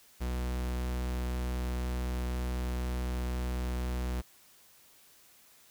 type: tone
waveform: 45% pulse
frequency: 62 Hz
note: B1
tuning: 7 cents sharp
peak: -31 dBFS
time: 0.2-4.22 s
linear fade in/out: 20 ms
effects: white hiss -60 dBFS RMS until 5.7 s